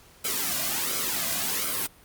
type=noise with flanger; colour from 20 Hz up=white; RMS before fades=-28 dBFS; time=0.24-1.87 s; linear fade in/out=10 ms; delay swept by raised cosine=1.1 to 2.3 ms; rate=1.4 Hz; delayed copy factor=-0.7; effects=pink hiss -54 dBFS RMS until 2.04 s + Opus 48 kbps